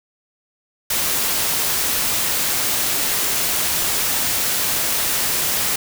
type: noise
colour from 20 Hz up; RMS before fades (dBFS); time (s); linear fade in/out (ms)
white; -20; 0.9-5.76; 5
effects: none